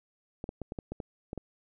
clicks, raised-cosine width 2 ms, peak -23 dBFS, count 9, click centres 0.441 / 0.491 / 0.617 / 0.721 / 0.788 / 0.92 / 1.002 / 1.331 / 1.377 s, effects none

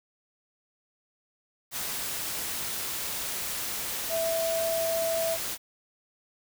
sine tone in noise, 659 Hz, E5, 1 cent flat, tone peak -26 dBFS, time 4.09-5.38 s, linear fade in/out 50 ms, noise white, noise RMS -33 dBFS, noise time 1.71-5.58 s, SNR +4 dB, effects none

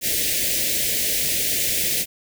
white band-stop noise, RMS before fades -22 dBFS, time 0.01-2.06 s, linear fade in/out 50 ms, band 630 to 1800 Hz, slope 48 dB/octave, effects none

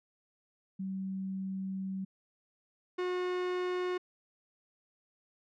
sine / 45% pulse tone pair in turn, 191.2 / 362.4 Hz, G3 / F#4, -43 / -36 cents, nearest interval major seventh, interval 1107 cents, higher second, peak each -34 / -31 dBFS, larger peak second, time 0.79-2.05 / 2.98-3.98 s, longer first, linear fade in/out 10 ms, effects low-pass 3000 Hz 12 dB/octave

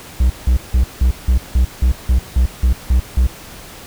triangle tone bursts, 62.2 Hz, B1, 13 cents sharp, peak -7 dBFS, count 12, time 0.2-3.27 s, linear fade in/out 5 ms, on 100 ms, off 170 ms, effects pink hiss -36 dBFS RMS until 3.86 s

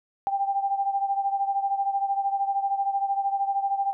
sine beating tone pair, 789 / 802 Hz, G5 / G5, +11 / +39 cents, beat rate 13 Hz, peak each -24 / -29 dBFS, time 0.27-3.93 s, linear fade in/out 0 ms, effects none

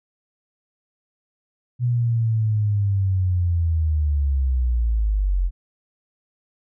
sine linear sweep, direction down, 123.47 to 43 Hz, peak -17 dBFS, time 1.79-5.51 s, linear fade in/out 50 ms, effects none

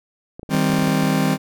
clicks, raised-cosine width 2 ms, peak -21 dBFS, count 10, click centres 0.395 / 0.431 / 0.492 / 0.548 / 0.7 / 0.735 / 0.788 / 0.831 / 0.881 / 1.033 s
40% pulse chord, C minor, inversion first, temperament just, 156.98 / 196.22 / 261.6 Hz, Eb3 / G3 / C4, +16 / +2 / 0 cents, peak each -20 dBFS, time 0.49-1.38 s, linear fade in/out 50 ms
effects none

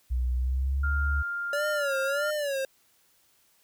sine tone with pitch glide, 62 to 70.4 Hz, B1 to C#2, +7 to +27 cents, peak -24 dBFS, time 0.1-1.23 s, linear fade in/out 20 ms, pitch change +220 cents, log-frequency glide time 0.35-0.89 s
sine tone, 1400 Hz, F6, 4 cents sharp, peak -29 dBFS, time 0.83-2.31 s, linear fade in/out 10 ms
square tone with vibrato, 569 Hz, C#5, 45 cents sharp, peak -28 dBFS, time 1.53-2.65 s, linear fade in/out 2 ms, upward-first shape sine, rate 1.6 Hz, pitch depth 110 cents each way
effects white hiss -65 dBFS RMS until 3.63 s

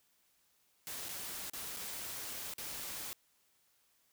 white noise with dropouts, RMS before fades -43 dBFS, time 0.87-3.13 s, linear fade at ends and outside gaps 0 ms, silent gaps 1.085-1.091 / 1.498-1.534 / 1.764-1.769 / 2.537-2.582 s, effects white hiss -73 dBFS RMS until 4.12 s

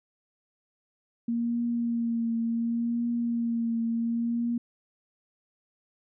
sine tone with vibrato, 233.1 Hz, A#3, in tune, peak -25 dBFS, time 1.28-4.58 s, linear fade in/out 5 ms, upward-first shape triangle, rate 0.69 Hz, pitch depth 30 cents each way, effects none

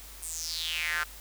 square tone with high-pass filter sweep, 81.4 Hz, E2, 21 cents flat, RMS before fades -33 dBFS, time 0.22-1.04 s, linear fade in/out 10 ms, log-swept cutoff 9300 to 1400 Hz, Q 5.1, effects added 50 Hz sine -48 dBFS peak until 1.2 s + white hiss -48 dBFS RMS until 1.2 s

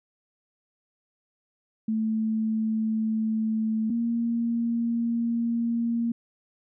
sine tone pair in turn, 220 / 233.1 Hz, A3 / A#3, 0 / 0 cents, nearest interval minor second, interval 100 cents, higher second, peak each -23 dBFS, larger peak neither, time 1.88-3.9 / 3.9-6.12 s, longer second, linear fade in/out 5 ms, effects none

